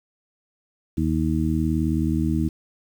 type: harmonic tone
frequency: 79 Hz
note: D#2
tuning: 27 cents sharp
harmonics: 1 / 2 / 3 / 4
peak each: -25 / -25 / -25 / -25 dBFS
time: 0.97-2.49 s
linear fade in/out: 10 ms
effects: 8-bit